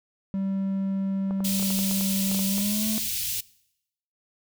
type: tone with pitch glide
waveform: triangle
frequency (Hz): 193.9 to 216.4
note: G3 to A3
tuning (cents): -19 to -29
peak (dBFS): -23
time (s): 0.34-2.98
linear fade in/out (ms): 0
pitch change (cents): +190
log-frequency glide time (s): 2.48-2.86
type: clicks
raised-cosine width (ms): 1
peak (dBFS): -23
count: 12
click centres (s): 1.309 / 1.405 / 1.597 / 1.627 / 1.705 / 1.79 / 1.912 / 2.01 / 2.315 / 2.347 / 2.392 / 2.582
type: band-stop noise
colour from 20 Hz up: white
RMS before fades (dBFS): -29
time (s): 1.44-3.41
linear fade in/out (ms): 10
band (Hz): 160 to 2600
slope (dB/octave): 24
effects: noise-tail reverb RT60 0.8 s tail -22 dB re dry